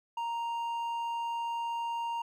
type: tone with hard clipping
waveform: sine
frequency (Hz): 932.3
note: A#5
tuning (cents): 0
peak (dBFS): -33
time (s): 0.17-2.22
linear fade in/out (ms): 5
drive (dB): 5
effects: none